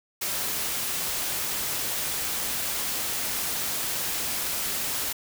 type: noise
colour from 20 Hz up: white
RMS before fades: -29 dBFS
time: 0.21-5.13 s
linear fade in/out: 10 ms
effects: none